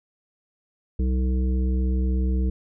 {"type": "harmonic tone", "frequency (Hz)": 63.7, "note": "C2", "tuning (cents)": -46, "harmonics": [1, 3, 5, 7], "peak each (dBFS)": [-20, -29, -34, -38], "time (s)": [0.99, 2.5], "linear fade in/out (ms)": 5, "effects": []}